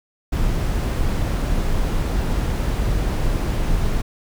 brown noise, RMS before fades -20 dBFS, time 0.32-4.02 s, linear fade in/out 10 ms, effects none

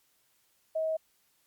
sine tone, 637 Hz, D#5, 41 cents sharp, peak -27 dBFS, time 0.75-0.97 s, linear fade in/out 10 ms, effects white hiss -70 dBFS RMS until 1.46 s + MP3 96 kbps

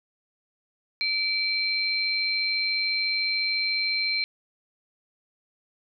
sine tone pair together, 2323 / 4143 Hz, D7 / C8, -20 / -18 cents, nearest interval minor seventh, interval 1002 cents, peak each -26 dBFS, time 1.01-4.24 s, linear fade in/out 0 ms, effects none

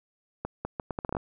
accelerating click train, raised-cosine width 1 ms, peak -17 dBFS, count 10, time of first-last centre 0.45-1.168 s, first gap 200 ms, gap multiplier 0.74, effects none

